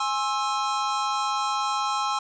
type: chord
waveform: square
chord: Ab augmented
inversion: none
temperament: equal with one note detuned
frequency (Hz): 830.6 / 1068.5 / 1318.5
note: Ab5 / C6 / E6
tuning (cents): 0 / +36 / 0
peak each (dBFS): -29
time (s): 0-2.19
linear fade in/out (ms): 5
effects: resampled to 16000 Hz + 9-bit